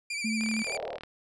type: tone with vibrato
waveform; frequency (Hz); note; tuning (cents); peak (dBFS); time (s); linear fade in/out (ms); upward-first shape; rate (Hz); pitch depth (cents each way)
sawtooth; 2349; D7; 0; -28; 0.1-0.77; 5; sine; 13; 51
type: tone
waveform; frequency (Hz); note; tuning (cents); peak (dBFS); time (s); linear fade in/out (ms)
sine; 220; A3; 0; -28; 0.24-0.63; 10
type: click train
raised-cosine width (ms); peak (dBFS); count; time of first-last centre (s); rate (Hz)
0.3; -25; 25; 0.41-1.035; 38.4
type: band-pass noise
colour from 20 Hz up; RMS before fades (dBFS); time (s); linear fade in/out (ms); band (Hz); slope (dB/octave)
pink; -36; 0.65-0.99; 50; 440 to 750; 48
effects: resampled to 22050 Hz